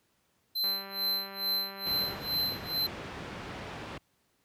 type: tone with tremolo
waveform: square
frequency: 4083 Hz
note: C8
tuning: 43 cents flat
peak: -27 dBFS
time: 0.55-2.87 s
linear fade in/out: 10 ms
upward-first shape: sine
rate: 2.3 Hz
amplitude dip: 95%
type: click train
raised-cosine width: 0.5 ms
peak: -30 dBFS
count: 304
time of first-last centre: 0.64-2.186 s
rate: 196 Hz
type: low-pass noise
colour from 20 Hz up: pink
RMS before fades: -40 dBFS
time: 1.86-3.98 s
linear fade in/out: 5 ms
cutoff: 3000 Hz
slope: 12 dB/octave
effects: pink hiss -72 dBFS RMS until 4.44 s + high-pass 80 Hz 12 dB/octave